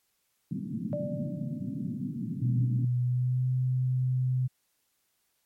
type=band-pass noise; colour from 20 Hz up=white; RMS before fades=-34 dBFS; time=0.51-2.85 s; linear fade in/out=5 ms; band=120 to 260 Hz; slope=48 dB/octave
type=tone with exponential decay; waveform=sine; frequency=590 Hz; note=D5; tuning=8 cents sharp; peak=-29 dBFS; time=0.93-1.99 s; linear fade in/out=0 ms; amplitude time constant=230 ms
type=tone with pitch glide; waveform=sine; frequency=123.4 to 127.83 Hz; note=B2 to C3; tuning=-1 to -40 cents; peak=-24 dBFS; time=2.41-4.48 s; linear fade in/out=20 ms; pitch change=+61 cents; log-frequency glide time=3.01-3.48 s
effects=white hiss -74 dBFS RMS until 5.45 s + MP3 64 kbps